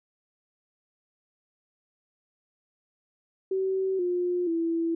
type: tone with pitch steps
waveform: sine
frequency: 381.2 / 355.7 / 331.9 Hz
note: G4 / F4 / E4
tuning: -48 / +32 / +12 cents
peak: -24 dBFS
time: 3.51-4.95 s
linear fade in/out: 5 ms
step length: 480 ms
effects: none